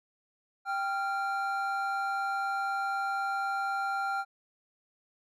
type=tone pair together; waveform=triangle; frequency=786 / 1386 Hz; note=G5 / F6; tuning=+4 / -14 cents; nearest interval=minor seventh; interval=982 cents; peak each=-30 / -30 dBFS; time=0.65-4.25 s; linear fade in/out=50 ms; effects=none